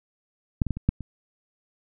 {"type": "clicks", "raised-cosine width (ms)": 5, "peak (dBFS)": [-8, -17, -13, -20, -7, -23], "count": 6, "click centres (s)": [0.618, 0.667, 0.707, 0.77, 0.89, 1.007], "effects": []}